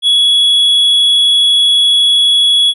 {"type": "tone", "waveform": "triangle", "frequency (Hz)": 3367, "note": "G#7", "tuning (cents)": 23, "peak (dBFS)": -5, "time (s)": [0.02, 2.74], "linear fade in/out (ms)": 50, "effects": ["resampled to 32000 Hz"]}